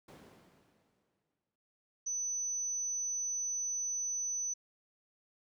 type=noise with exponential decay; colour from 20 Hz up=brown; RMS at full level=-43 dBFS; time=0.08-1.56 s; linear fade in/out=5 ms; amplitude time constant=320 ms
type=tone; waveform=sine; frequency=6000 Hz; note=F#8; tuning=23 cents sharp; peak=-33 dBFS; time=2.06-4.54 s; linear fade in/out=10 ms
effects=high-pass 200 Hz 12 dB/octave